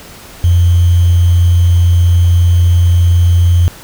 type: tone with sample-and-hold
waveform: sine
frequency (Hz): 87.31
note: F2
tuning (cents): 0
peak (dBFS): -5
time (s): 0.44-3.68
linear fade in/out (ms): 0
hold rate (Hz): 3150
effects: pink hiss -34 dBFS RMS until 3.83 s